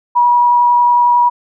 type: tone with vibrato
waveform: sine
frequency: 966 Hz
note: B5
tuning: 39 cents flat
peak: -7 dBFS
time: 0.15-1.3 s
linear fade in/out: 20 ms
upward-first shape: sine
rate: 11 Hz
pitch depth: 8 cents each way
effects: none